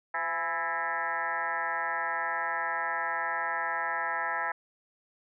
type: tone with frequency modulation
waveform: sine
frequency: 1318.5 Hz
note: E6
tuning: in tune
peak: -28 dBFS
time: 0.14-4.52 s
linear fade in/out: 5 ms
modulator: 161 Hz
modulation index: 3.8
effects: none